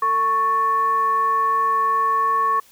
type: tone with frequency modulation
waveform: sine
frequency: 1108.7 Hz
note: C#6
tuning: in tune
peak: -16 dBFS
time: 0.02-2.6 s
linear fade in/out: 5 ms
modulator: 658 Hz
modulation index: 0.33
effects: white hiss -52 dBFS RMS until 2.71 s